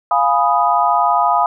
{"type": "chord", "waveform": "sine", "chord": "F half-diminished seventh", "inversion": "none", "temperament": "equal", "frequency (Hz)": [698.5, 830.6, 987.8, 1244.5], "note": ["F5", "Ab5", "Cb6", "Eb6"], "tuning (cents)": [0, 0, 0, 0], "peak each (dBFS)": -17, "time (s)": [0.11, 1.46], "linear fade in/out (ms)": 2, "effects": []}